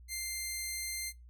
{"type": "tone", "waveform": "10% pulse", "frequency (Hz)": 2093, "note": "C7", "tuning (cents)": 0, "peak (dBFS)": -27, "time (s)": [0.08, 1.13], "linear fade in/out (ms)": 50, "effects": ["noise-tail reverb RT60 0.2 s tail -21 dB re dry", "added 60 Hz sine -51 dBFS peak until 1.29 s"]}